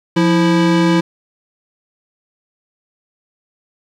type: tone pair together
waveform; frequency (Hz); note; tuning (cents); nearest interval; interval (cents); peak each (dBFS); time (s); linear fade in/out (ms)
square; 174.61 / 329.1; F3 / E4; 0 / -3; major seventh; 1097; -14; 0.16-1.01; 10
effects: low-pass 5000 Hz 12 dB/octave + 8-bit